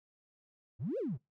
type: exponential two-way sweep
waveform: triangle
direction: up then down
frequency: 92.5 to 568 to 105.3 Hz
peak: -29 dBFS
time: 0.79-1.18 s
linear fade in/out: 50 ms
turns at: 0.98 s
effects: noise-tail reverb RT60 0.2 s tail -26 dB re dry + tanh soft clip ceiling -31 dBFS